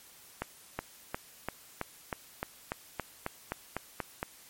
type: accelerating click train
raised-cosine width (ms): 0.5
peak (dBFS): -17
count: 14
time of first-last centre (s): 0.42-4.229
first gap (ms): 370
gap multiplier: 0.96
effects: white hiss -55 dBFS RMS until 4.49 s + MP3 64 kbps